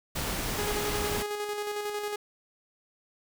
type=noise; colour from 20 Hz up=pink; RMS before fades=-32 dBFS; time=0.15-1.23 s; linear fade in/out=10 ms
type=tone with tremolo; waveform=sawtooth; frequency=415.3 Hz; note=G#4; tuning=in tune; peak=-26 dBFS; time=0.58-2.16 s; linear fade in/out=5 ms; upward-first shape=square; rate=11 Hz; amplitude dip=35%
effects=none